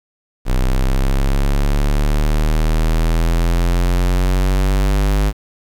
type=exponential sweep; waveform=square; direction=up; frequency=31.44 to 51 Hz; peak=-13 dBFS; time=0.45-5.33 s; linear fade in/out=50 ms; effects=7-bit